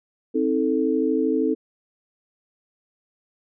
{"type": "chord", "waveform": "sine", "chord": "A diminished", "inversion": "first", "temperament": "just", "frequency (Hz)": [264, 316.8, 440], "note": ["C4", "Eb4", "A4"], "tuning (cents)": [16, 31, 0], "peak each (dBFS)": -23, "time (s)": [0.34, 1.55], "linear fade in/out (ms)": 20, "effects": []}